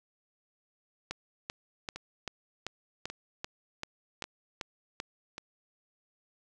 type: two click trains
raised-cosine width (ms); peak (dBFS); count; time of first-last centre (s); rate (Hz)
0.2; -18 / -23; 11 / 4; 1.11-5.001 / 1.96-5.381; 2.57 / 0.877
effects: none